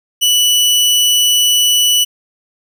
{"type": "tone", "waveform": "sawtooth", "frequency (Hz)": 2960, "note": "F#7", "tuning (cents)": 0, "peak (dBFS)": -6, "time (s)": [0.21, 2.05], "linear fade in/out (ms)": 20, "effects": []}